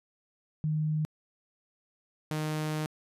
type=tone pair in turn; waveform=sine / sawtooth; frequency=154.2 / 154.2 Hz; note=D#3 / D#3; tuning=-15 / -15 cents; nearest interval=unison; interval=0 cents; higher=neither; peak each=-26 dBFS; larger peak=neither; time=0.64-1.05 / 2.31-2.86 s; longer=second; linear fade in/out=0 ms; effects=resampled to 32000 Hz